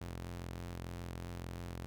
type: ring-modulated tone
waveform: sawtooth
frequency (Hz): 86.9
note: F2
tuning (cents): -8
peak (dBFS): -35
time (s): 0.01-1.86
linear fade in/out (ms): 0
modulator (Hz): 22.5
effects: none